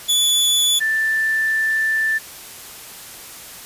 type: tone pair in turn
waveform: sawtooth / sine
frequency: 3451 / 1767.9 Hz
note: A7 / A6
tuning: -34 / +8 cents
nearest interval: octave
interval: 1158 cents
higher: first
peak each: -11 / -16 dBFS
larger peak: first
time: 0.08-0.8 / 0.8-2.19 s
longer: second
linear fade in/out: 20 ms
effects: white hiss -37 dBFS RMS until 3.65 s + resampled to 32000 Hz